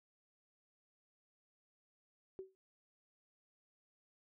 sine tone with exponential decay, 380.5 Hz, F#4, 48 cents sharp, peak -40 dBFS, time 2.39-2.55 s, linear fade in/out 0 ms, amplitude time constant 34 ms, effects none

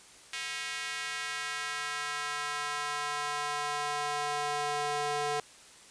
square tone with high-pass filter sweep, 146.83 Hz, D3, in tune, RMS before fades -34 dBFS, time 0.33-5.4 s, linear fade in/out 2 ms, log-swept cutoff 2200 to 570 Hz, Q 1.5, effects white hiss -54 dBFS RMS until 5.9 s + resampled to 22050 Hz

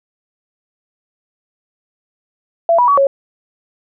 sine tone with pitch steps, 673 / 975 / 1132 / 551 Hz, E5 / B5 / C#6 / C#5, +36 / -23 / +36 / -11 cents, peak -8 dBFS, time 2.69-3.07 s, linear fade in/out 2 ms, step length 95 ms, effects none

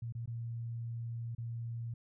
sine tone with dropouts, 116.54 Hz, A#2, in tune, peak -37 dBFS, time 0.02-1.94 s, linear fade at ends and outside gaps 5 ms, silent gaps 0.124-0.15 / 0.259-0.275 / 1.35-1.381 s, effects none

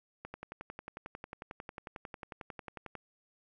click train, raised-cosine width 0.5 ms, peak -27 dBFS, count 31, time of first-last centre 0.25-2.953 s, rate 11.1 Hz, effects none

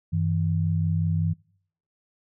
sine tone pair together, 95.97 / 161.4 Hz, G2 / E3, -36 / -36 cents, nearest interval major sixth, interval 900 cents, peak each -24 dBFS, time 0.12-1.34 s, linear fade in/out 20 ms, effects noise-tail reverb RT60 0.6 s tail -24 dB re dry

